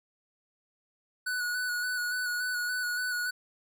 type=tone with vibrato; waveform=square; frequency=1475 Hz; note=F#6; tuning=6 cents flat; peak=-30 dBFS; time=1.26-3.31 s; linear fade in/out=10 ms; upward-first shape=square; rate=3.5 Hz; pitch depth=22 cents each way; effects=none